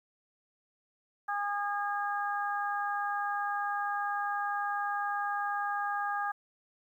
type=harmonic tone; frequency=407.9 Hz; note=G#4; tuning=31 cents flat; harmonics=2 / 3 / 4; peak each=-33 / -35 / -36 dBFS; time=1.28-6.32 s; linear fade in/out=10 ms; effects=11-bit